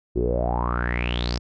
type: tone with low-pass filter sweep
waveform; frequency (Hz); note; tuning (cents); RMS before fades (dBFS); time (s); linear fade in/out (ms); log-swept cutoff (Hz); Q
sawtooth; 60; B1; -49; -24; 0.15-1.39; 20; 350 to 5400; 9.1
effects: none